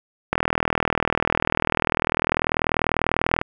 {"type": "click train", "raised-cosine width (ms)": 0.5, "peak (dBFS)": -3, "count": 125, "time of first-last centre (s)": [0.33, 3.415], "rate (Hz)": 40.2, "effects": []}